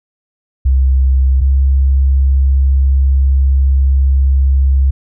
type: tone pair in turn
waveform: sine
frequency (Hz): 65.9 / 67.36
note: C2 / C#2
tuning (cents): +13 / -49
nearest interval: unison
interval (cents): 38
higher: second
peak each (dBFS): -7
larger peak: neither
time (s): 0.65-1.41 / 1.41-4.91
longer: second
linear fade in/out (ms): 10
effects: none